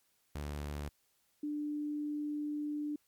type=tone pair in turn; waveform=sawtooth / sine; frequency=73.2 / 296.5 Hz; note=D2 / D4; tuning=-5 / +17 cents; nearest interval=2 octaves; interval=2422 cents; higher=second; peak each=-34 / -34 dBFS; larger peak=neither; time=0.35-0.89 / 1.43-2.96 s; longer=second; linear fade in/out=5 ms; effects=white hiss -74 dBFS RMS until 3.07 s + MP3 96 kbps